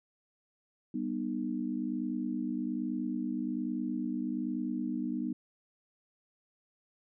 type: chord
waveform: sine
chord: G augmented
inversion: none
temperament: just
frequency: 196 / 245 / 306.2 Hz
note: G3 / B3 / D#4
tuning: 0 / -14 / -28 cents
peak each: -38 / -34 / -36 dBFS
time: 0.94-5.33 s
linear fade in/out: 5 ms
effects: none